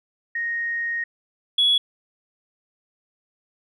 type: tone pair in turn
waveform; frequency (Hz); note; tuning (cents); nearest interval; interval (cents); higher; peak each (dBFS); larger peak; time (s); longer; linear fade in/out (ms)
sine; 1864.7 / 3375; A#6 / G#7; 0 / +27; minor seventh; 1027; second; -23 / -14; second; 0.35-1.04 / 1.58-1.78; first; 5
effects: tanh soft clip ceiling -11 dBFS